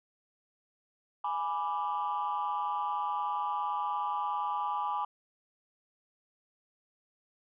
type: chord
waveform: sine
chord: G# diminished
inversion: none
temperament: equal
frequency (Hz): 830.6 / 987.8 / 1174.7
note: G#5 / B5 / D6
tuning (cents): 0 / 0 / 0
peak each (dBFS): -33 / -33 / -34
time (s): 1.24-5.05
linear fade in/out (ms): 5
effects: tanh soft clip ceiling -24 dBFS